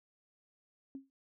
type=tone with exponential decay; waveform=sine; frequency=270.4 Hz; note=C#4; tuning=43 cents flat; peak=-38 dBFS; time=0.95-1.1 s; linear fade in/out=1 ms; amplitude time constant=31 ms; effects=none